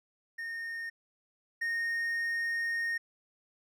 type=tone pair in turn; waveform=triangle; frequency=1838 / 1849.7 Hz; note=A#6 / A#6; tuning=-25 / -14 cents; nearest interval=unison; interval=11 cents; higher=second; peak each=-34 / -28 dBFS; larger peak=second; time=0.38-0.9 / 1.61-2.98 s; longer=second; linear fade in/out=10 ms; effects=none